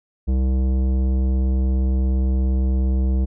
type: tone with tanh clipping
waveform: sine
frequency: 64.9 Hz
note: C2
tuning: 13 cents flat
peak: -18 dBFS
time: 0.27-3.26 s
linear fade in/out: 20 ms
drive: 14 dB
effects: none